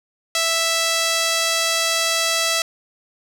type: tone with band-pass filter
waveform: sawtooth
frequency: 659.3 Hz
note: E5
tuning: in tune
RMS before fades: -20 dBFS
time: 0.35-2.62 s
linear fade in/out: 2 ms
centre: 5400 Hz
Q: 0.78
effects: none